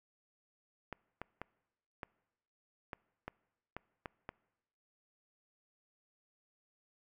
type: clicks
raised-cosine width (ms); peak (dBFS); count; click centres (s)
0.5; -26; 9; 0.927 / 1.216 / 1.416 / 2.032 / 2.932 / 3.28 / 3.766 / 4.058 / 4.291
effects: noise-tail reverb RT60 1.0 s tail -24 dB re dry